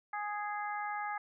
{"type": "harmonic tone", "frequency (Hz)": 415.3, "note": "G#4", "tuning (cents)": 0, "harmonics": [2, 3, 4, 5], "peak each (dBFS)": [-37, -41, -43, -45], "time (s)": [0.13, 1.18], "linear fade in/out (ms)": 5, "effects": []}